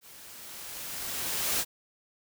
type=noise with level ramp; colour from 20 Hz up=white; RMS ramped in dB=-51 to -27 dBFS; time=0.01-1.65 s; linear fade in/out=50 ms; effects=none